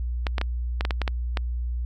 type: clicks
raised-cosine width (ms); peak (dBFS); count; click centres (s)
0.3; -10; 9; 0.268 / 0.382 / 0.414 / 0.809 / 0.851 / 0.908 / 1.017 / 1.078 / 1.372
effects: added 60 Hz sine -25 dBFS peak until 1.85 s